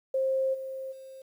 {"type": "tone with level steps", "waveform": "sine", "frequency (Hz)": 530, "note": "C5", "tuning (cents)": 22, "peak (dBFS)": [-24, -34, -43], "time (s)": [0.14, 1.22], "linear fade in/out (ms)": 5, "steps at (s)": [0.53, 0.91], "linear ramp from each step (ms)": 20, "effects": ["10-bit"]}